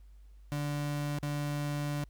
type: tone with dropouts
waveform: 35% pulse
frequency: 146 Hz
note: D3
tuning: 10 cents flat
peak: -30 dBFS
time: 0.52-2.04 s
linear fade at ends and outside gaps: 0 ms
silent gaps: 1.186-1.229 s
effects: added 50 Hz sine -51 dBFS peak until 2.09 s + pink hiss -74 dBFS RMS until 2.09 s